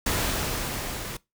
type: noise with level ramp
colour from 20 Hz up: pink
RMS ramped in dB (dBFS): -25 to -35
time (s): 0.06-1.17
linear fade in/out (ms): 5
effects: noise-tail reverb RT60 0.2 s tail -21 dB re dry